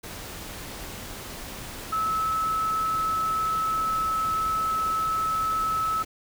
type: tone in noise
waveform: sine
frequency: 1300 Hz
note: E6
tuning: 24 cents flat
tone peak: -23 dBFS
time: 1.92-6.03 s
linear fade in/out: 10 ms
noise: pink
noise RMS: -38 dBFS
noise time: 0.03-6.05 s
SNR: +12 dB
effects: none